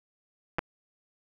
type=clicks; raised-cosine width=0.5 ms; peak=-13 dBFS; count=2; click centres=0.585 / 0.591 s; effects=9-bit